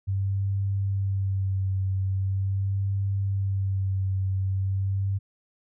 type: tone with vibrato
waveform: sine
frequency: 97 Hz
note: G2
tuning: 18 cents flat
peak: -23 dBFS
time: 0.07-5.19 s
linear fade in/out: 20 ms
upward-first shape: sine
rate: 0.42 Hz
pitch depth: 26 cents each way
effects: none